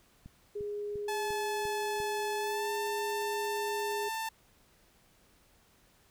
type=click train; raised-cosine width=5 ms; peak=-35 dBFS; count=6; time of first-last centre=0.26-2.002 s; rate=2.87 Hz
type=tone; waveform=sine; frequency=413.1 Hz; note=G#4; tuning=9 cents flat; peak=-34 dBFS; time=0.55-4.09 s; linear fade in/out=10 ms
type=tone with pitch glide; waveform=sawtooth; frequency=862 to 891.4 Hz; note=A5 to A5; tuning=-36 to +22 cents; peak=-30 dBFS; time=1.08-4.29 s; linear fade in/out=5 ms; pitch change=+58 cents; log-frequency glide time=2.38-2.71 s
effects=pink hiss -65 dBFS RMS until 6.1 s